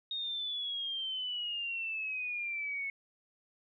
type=exponential sweep; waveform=sine; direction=down; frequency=3729 to 2193 Hz; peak=-34 dBFS; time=0.11-2.9 s; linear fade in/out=2 ms; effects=none